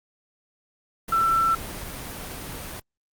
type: tone in noise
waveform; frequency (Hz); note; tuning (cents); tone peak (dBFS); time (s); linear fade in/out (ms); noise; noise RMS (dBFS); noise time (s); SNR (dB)
sine; 1339; E6; +27; -18; 1.12-1.55; 5; pink; -35; 1.08-2.8; +14
effects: Opus 32 kbps